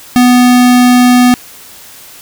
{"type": "tone", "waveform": "square", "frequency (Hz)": 247.5, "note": "B3", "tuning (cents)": 4, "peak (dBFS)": -4, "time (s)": [0.16, 1.34], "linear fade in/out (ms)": 0, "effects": ["white hiss -34 dBFS RMS until 2.21 s"]}